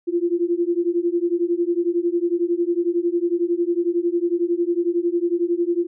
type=beating tone pair; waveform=sine; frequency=340.3 / 351.3 Hz; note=F4 / F4; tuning=-45 / +10 cents; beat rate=11 Hz; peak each=-21 dBFS; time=0.07-5.87 s; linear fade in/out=20 ms; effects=none